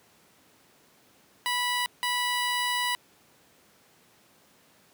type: tone bursts at uneven times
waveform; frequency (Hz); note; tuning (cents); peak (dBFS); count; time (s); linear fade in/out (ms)
15% pulse; 982; B5; -10; -19; 2; 1.46-1.86 / 2.03-2.95; 0
effects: pink hiss -60 dBFS RMS until 4.93 s + high-pass 150 Hz 12 dB/octave